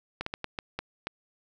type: slowing click train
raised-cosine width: 0.3 ms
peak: -16 dBFS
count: 7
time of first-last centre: 0.21-1.07 s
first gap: 54 ms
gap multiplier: 1.39
effects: none